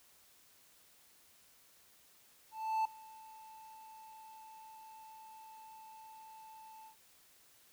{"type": "tone with ADSR envelope", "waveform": "triangle", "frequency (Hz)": 881, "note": "A5", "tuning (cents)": 2, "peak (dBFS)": -27, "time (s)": [2.51, 6.96], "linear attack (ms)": 340, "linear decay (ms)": 5, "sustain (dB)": -23, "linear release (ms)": 100, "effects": ["white hiss -65 dBFS RMS until 7.72 s"]}